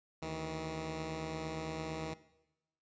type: tone pair together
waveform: 10% pulse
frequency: 75.4 / 159.6 Hz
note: D2 / D#3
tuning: +46 / +44 cents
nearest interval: octave + minor second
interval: 1298 cents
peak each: -37 / -31 dBFS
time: 0.22-2.14 s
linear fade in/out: 5 ms
effects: noise-tail reverb RT60 0.9 s tail -17 dB re dry + resampled to 16000 Hz

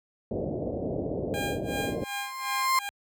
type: low-pass noise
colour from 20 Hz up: white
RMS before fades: -31 dBFS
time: 0.31-2.04 s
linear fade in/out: 2 ms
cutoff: 620 Hz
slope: 48 dB/octave
type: tone with tremolo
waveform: 15% pulse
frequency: 806 Hz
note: G5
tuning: 48 cents sharp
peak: -24 dBFS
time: 1.34-2.89 s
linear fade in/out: 0 ms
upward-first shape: sine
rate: 2.7 Hz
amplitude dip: 95%
type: tone with exponential growth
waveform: 35% pulse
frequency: 1051 Hz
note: C6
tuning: 7 cents sharp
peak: -18 dBFS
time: 1.68-2.79 s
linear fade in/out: 2 ms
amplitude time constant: 240 ms
effects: high-pass 60 Hz 12 dB/octave

